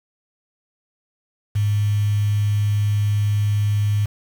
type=tone with quantisation; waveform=sine; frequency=103.7 Hz; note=G#2; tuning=2 cents flat; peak=-16 dBFS; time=1.55-4.06 s; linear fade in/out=10 ms; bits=6; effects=none